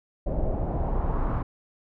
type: noise with low-pass filter sweep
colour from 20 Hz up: brown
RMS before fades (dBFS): -26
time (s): 0.26-1.43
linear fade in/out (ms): 10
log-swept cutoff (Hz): 570 to 1200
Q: 2.5
effects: none